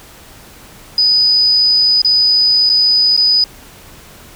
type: tone with dropouts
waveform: sine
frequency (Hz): 4978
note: D#8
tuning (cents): 0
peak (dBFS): -8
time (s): 0.98-3.44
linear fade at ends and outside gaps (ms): 2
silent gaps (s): 2.018-2.047 / 2.693-2.698 / 3.166-3.175
effects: pink hiss -39 dBFS RMS until 4.35 s